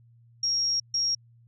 sine tone bursts at uneven times, 5588 Hz, F8, in tune, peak -23 dBFS, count 2, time 0.43-0.8 / 0.94-1.15 s, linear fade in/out 5 ms, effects added 117 Hz sine -54 dBFS peak until 1.47 s

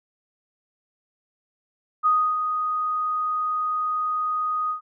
sine tone with ADSR envelope, 1244.5 Hz, D#6, in tune, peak -15 dBFS, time 2.03-4.81 s, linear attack 31 ms, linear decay 300 ms, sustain -7 dB, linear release 110 ms, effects none

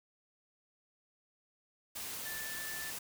sine tone in noise, 1760 Hz, A6, in tune, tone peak -43 dBFS, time 2.25-2.91 s, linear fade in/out 10 ms, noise white, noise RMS -42 dBFS, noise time 1.95-2.99 s, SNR -4 dB, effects none

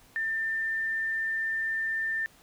sine tone, 1792 Hz, A6, 31 cents sharp, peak -27 dBFS, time 0.16-2.26 s, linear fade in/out 0 ms, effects pink hiss -58 dBFS RMS until 2.42 s

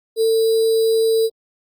sine tone with sample-and-hold, 448.7 Hz, A4, 34 cents sharp, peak -13 dBFS, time 0.16-1.3 s, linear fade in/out 50 ms, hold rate 4410 Hz, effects Opus 48 kbps

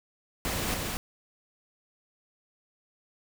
pink noise with echo, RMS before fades -31 dBFS, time 0.45-0.74 s, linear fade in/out 0 ms, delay 230 ms, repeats 1, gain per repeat -2 dB, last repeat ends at 0.97 s, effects none

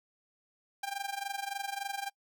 sawtooth tone with amplitude modulation, 795 Hz, G5, 24 cents sharp, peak -28 dBFS, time 0.83-2.1 s, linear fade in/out 5 ms, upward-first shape sine, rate 23.5 Hz, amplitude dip 85%, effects noise-tail reverb RT60 0.1 s tail -26 dB re dry

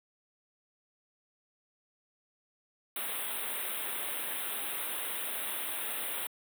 white band-stop noise, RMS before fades -36 dBFS, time 2.96-6.27 s, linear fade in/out 2 ms, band 3800 to 8700 Hz, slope 96 dB/octave, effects high-pass 300 Hz 12 dB/octave

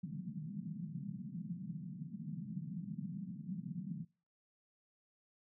pink band-pass noise, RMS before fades -44 dBFS, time 0.03-4.05 s, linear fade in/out 10 ms, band 150 to 210 Hz, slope 48 dB/octave, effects noise-tail reverb RT60 0.4 s tail -25 dB re dry

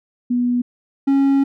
sine / triangle tone pair in turn, 244.4 / 275 Hz, B3 / C#4, -18 / -14 cents, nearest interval major second, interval 204 cents, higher second, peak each -15 / -10 dBFS, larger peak second, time 0.3-0.62 / 1.07-1.44 s, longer second, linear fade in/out 10 ms, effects none

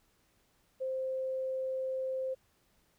sine tone, 523.3 Hz, C5, in tune, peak -32 dBFS, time 0.8-2.35 s, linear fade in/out 20 ms, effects pink hiss -71 dBFS RMS until 2.98 s

